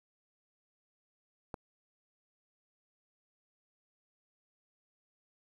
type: click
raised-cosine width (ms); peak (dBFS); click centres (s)
1; -25; 1.542
effects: 9-bit